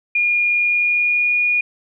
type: tone with pitch glide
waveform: sine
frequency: 2426 to 2443 Hz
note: D#7 to D#7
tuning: -44 to -32 cents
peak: -14 dBFS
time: 0.15-1.61 s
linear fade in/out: 5 ms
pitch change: +12 cents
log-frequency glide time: 0.53-1.4 s
effects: none